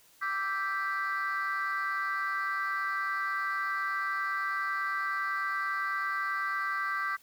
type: chord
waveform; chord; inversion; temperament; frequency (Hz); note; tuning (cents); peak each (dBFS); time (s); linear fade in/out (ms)
sine; E minor seventh; third; equal with one note detuned; 1168.6 / 1318.5 / 1568 / 1975.5; D6 / E6 / G6 / B6; -9 / 0 / 0 / 0; -32 / -38 / -32 / -35; 0.21-7.17; 20
effects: tanh soft clip ceiling -24 dBFS + white hiss -61 dBFS RMS until 7.22 s